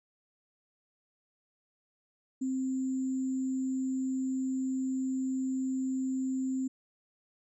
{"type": "tone with sample-and-hold", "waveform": "sine", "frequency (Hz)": 261.6, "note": "C4", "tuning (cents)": 0, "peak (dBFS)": -29, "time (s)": [2.41, 6.68], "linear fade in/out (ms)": 10, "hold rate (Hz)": 7350, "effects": ["resampled to 22050 Hz"]}